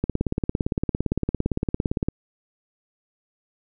click train, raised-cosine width 3 ms, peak -9 dBFS, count 37, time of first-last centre 0.04-2.085 s, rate 17.6 Hz, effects none

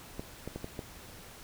clicks, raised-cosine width 2 ms, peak -24 dBFS, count 5, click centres 0.195 / 0.476 / 0.56 / 0.644 / 0.792 s, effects pink hiss -50 dBFS RMS until 1.43 s

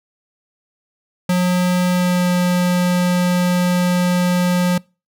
square tone with pitch glide, 180 to 178.76 Hz, F#3 to F3, -47 to +41 cents, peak -14 dBFS, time 1.29-4.78 s, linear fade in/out 5 ms, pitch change -12 cents, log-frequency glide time 1.91-2.29 s, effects noise-tail reverb RT60 0.3 s tail -25 dB re dry

